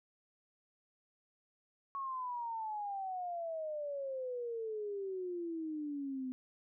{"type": "exponential sweep", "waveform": "sine", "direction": "down", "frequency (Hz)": [1108.7, 253], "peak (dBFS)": -37, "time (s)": [1.95, 6.32], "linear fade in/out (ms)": 0, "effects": []}